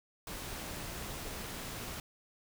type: noise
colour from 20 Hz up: pink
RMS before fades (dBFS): -42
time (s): 0.27-2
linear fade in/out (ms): 2
effects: none